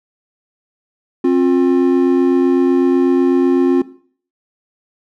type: tone pair together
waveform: triangle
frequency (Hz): 266.8 / 354.8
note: C4 / F4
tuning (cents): +34 / +27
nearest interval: perfect fourth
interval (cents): 493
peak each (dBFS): -11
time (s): 1.24-3.82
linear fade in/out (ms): 5
effects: noise-tail reverb RT60 0.5 s tail -17 dB re dry